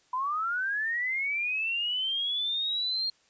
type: linear sweep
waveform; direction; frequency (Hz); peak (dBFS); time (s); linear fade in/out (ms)
sine; up; 987.8 to 4244; -27; 0.13-3.1; 5
effects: white hiss -65 dBFS RMS until 3.29 s + resampled to 16000 Hz